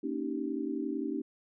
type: chord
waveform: sine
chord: Eb dominant seventh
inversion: second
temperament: just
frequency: 233.3 / 280 / 311.1 / 388.9 Hz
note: Bb3 / Db4 / Eb4 / G4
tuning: +2 / +18 / 0 / -14 cents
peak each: -39 / -35 / -36 / -39 dBFS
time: 0.03-1.22 s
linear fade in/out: 10 ms
effects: none

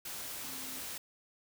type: tone in noise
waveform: sine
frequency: 262.8 Hz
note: C4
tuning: 8 cents sharp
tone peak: -52 dBFS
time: 0.44-0.8 s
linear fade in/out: 5 ms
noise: white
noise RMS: -42 dBFS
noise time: 0.05-0.98 s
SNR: -13 dB
effects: none

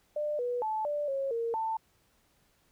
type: tone with pitch steps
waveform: sine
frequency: 597 / 488.4 / 869 / 588 / 545 / 462.4 / 890 Hz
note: D5 / B4 / A5 / D5 / C#5 / A#4 / A5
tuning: +28 / -19 / -22 / +2 / -29 / -14 / +20 cents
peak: -29 dBFS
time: 0.16-1.77 s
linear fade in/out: 5 ms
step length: 230 ms
effects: pink hiss -69 dBFS RMS until 2.71 s

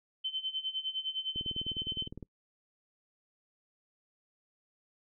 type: tone with tremolo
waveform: sine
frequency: 3074 Hz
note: G7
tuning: 35 cents flat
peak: -30 dBFS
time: 0.24-2.08 s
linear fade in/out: 10 ms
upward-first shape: sine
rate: 9.8 Hz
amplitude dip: 85%
type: click train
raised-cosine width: 3 ms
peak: -30 dBFS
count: 18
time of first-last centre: 1.36-2.227 s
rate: 19.6 Hz
effects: noise-tail reverb RT60 0.1 s tail -25 dB re dry

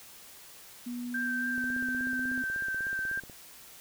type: tone with pitch glide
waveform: sine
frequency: 242.8 to 253.8 Hz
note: B3 to B3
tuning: -29 to +47 cents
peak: -34 dBFS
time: 0.86-2.43 s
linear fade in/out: 10 ms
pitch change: +76 cents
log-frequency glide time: 0.98-2.2 s
type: tone with vibrato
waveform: sine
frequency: 1568 Hz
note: G6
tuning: in tune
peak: -30 dBFS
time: 1.14-3.2 s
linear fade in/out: 5 ms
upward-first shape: sine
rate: 3.6 Hz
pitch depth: 16 cents each way
type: click train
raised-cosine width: 2 ms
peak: -34 dBFS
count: 29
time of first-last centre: 1.58-3.298 s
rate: 16.3 Hz
effects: white hiss -51 dBFS RMS until 3.8 s

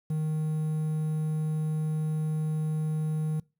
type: tone with quantisation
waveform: triangle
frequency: 155.5 Hz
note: D#3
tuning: 1 cent flat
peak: -24 dBFS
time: 0.1-3.4 s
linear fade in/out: 5 ms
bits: 9
effects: noise-tail reverb RT60 0.3 s tail -24 dB re dry

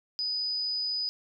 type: tone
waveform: sine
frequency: 4978 Hz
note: D#8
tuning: in tune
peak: -28 dBFS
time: 0.19-1.09 s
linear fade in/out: 0 ms
effects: none

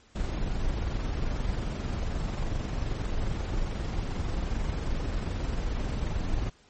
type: noise with amplitude modulation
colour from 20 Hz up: brown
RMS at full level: -28 dBFS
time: 0.15-6.5 s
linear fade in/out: 10 ms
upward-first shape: sine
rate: 22.5 Hz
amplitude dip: 35%
effects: pink hiss -60 dBFS RMS until 6.69 s + MP3 32 kbps

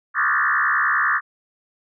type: tone with frequency modulation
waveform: sine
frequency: 1480 Hz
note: F#6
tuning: in tune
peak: -16 dBFS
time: 0.14-1.21 s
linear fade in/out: 50 ms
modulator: 70 Hz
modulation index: 5.2
effects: none

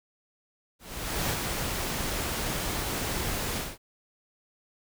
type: noise with ADSR envelope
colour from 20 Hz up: pink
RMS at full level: -28 dBFS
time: 0.79-3.78 s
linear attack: 510 ms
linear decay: 57 ms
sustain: -3 dB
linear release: 210 ms
effects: none

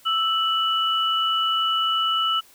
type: tone pair together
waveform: sine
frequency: 1318.5 / 2956 Hz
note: E6 / F#7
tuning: 0 / -2 cents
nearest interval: octave + major second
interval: 1398 cents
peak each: -22 dBFS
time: 0.05-2.41 s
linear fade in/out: 20 ms
effects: white hiss -53 dBFS RMS until 2.54 s

